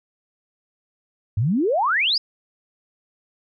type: exponential sweep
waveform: sine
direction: up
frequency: 94.3 to 5200 Hz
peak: -17 dBFS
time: 1.37-2.18 s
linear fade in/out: 5 ms
effects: none